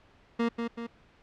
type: tone with echo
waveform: 30% pulse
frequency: 233.1 Hz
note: A#3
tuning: in tune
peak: -22 dBFS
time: 0.39-0.49 s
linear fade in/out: 10 ms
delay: 190 ms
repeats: 2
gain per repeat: -5 dB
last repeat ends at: 0.87 s
effects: pink hiss -60 dBFS RMS until 1.22 s + low-pass 3000 Hz 12 dB/octave